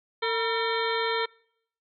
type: harmonic tone with a mistuned harmonic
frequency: 453 Hz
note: A#4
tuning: 50 cents flat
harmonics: 1 / 2 / 3 / 4 / 5 / 7 / 8 / 9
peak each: -28 / -31 / -33 / -34 / -35 / -36 / -37 / -38 dBFS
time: 0.22-1.26 s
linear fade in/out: 10 ms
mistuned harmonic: 2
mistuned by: +92 cents
effects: noise-tail reverb RT60 0.7 s tail -26 dB re dry